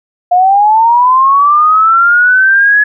sine linear sweep, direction up, 704 to 1700 Hz, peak -4 dBFS, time 0.31-2.84 s, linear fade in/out 10 ms, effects none

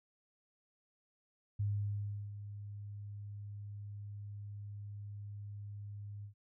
sine tone with ADSR envelope, 102.4 Hz, G#2, 24 cents flat, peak -31 dBFS, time 1.59-6.34 s, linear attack 11 ms, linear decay 710 ms, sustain -12 dB, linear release 100 ms, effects none

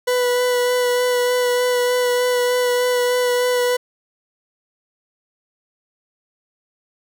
40% pulse tone with vibrato, 493.9 Hz, B4, in tune, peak -15 dBFS, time 0.07-3.77 s, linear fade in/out 10 ms, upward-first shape sine, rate 3.3 Hz, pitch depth 14 cents each way, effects none

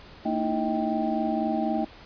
sine tone cluster, 227 / 304.8 / 328.7 / 633 / 785 Hz, A#3 / D#4 / E4 / D#5 / G5, -46 / -36 / -5 / +30 / +2 cents, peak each -28 / -30 / -33 / -31 / -30 dBFS, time 0.25-1.85 s, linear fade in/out 10 ms, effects pink hiss -48 dBFS RMS until 2.05 s + resampled to 11025 Hz

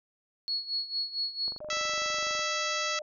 sine tone with tremolo, 4353 Hz, C#8, 32 cents flat, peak -27 dBFS, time 0.48-1.58 s, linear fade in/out 0 ms, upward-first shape sine, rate 4.4 Hz, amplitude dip 80%
click train, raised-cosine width 1 ms, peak -33 dBFS, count 23, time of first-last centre 1.48-2.393 s, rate 24.1 Hz
sine tone, 607 Hz, D#5, 43 cents flat, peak -37 dBFS, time 1.61-3.02 s, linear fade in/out 2 ms
harmonic tone, 659.3 Hz, E5, in tune, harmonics 2 / 3 / 4 / 5 / 6 / 7 / 8 / 9 / 10, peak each -34 / -36 / -37 / -38 / -39 / -39 / -40 / -41 / -41 dBFS, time 1.7-2.99 s, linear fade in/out 2 ms
effects none

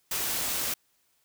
white noise, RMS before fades -30 dBFS, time 0.11-0.74 s, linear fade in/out 5 ms, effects white hiss -70 dBFS RMS until 1.24 s

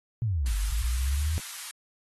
sine exponential two-way sweep, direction down then up, 124 to 48 to 81.9 Hz, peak -24 dBFS, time 0.22-1.38 s, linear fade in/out 0 ms, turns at 0.56 s
white high-pass noise, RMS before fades -39 dBFS, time 0.46-1.71 s, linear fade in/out 0 ms, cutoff 1000 Hz, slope 24 dB/octave
effects AAC 32 kbps

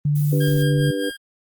sine tone with pitch glide, 146.83 to 144.98 Hz, D3 to D3, 0 to -22 cents, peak -16 dBFS, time 0.05-0.91 s, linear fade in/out 5 ms, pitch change -22 cents, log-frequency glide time 0.38-0.75 s
violet noise, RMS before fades -35 dBFS, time 0.15-0.63 s, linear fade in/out 10 ms
sine chord, G major, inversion second, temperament just, 294 / 392 / 490 Hz, D4 / G4 / B4, +2 / 0 / -14 cents, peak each -25 / -29 / -25 dBFS, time 0.32-1.1 s, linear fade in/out 10 ms
25% pulse tone with tremolo, 1613 Hz, G6, 49 cents sharp, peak -23 dBFS, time 0.4-1.17 s, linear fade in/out 10 ms, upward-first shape sine, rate 4.9 Hz, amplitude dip 65%
effects Opus 32 kbps

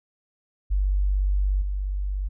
sine tone with level steps, 48.49 Hz, G1, 18 cents flat, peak -19 / -24 dBFS, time 0.7-2.29 s, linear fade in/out 20 ms, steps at 1.61 s, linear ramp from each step 10 ms, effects none

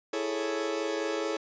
40% pulse chord, A major seventh, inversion second, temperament equal, 329.6 / 415.3 / 440 / 554.4 Hz, E4 / G#4 / A4 / C#5, 0 / 0 / 0 / 0 cents, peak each -34 dBFS, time 0.13-1.37 s, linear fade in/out 5 ms, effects resampled to 16000 Hz

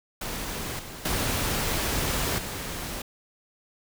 pink noise with level steps, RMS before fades -33 / -40 / -27 / -34 dBFS, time 0.21-3.02 s, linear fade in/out 5 ms, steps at 0.79 / 1.05 / 2.38 s, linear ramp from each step 5 ms, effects none

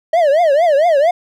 triangle tone with vibrato, 622.3 Hz, D#5, in tune, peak -7 dBFS, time 0.13-1.11 s, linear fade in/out 5 ms, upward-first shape triangle, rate 4.4 Hz, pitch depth 260 cents each way, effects none

